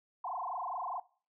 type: tone with frequency modulation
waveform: sine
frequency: 889 Hz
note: A5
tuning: 18 cents sharp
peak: -35 dBFS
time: 0.24-1 s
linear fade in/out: 5 ms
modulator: 24.8 Hz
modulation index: 7.4
effects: noise-tail reverb RT60 0.4 s tail -19 dB re dry